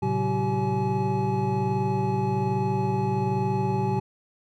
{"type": "tone cluster", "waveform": "triangle", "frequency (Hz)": [113.5, 134.7, 188.4, 385.5, 847], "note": ["A#2", "C#3", "F#3", "G4", "G#5"], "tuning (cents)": [-46, -49, 32, -29, 34], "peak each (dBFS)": -27, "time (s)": [0.02, 4], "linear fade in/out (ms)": 10, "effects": []}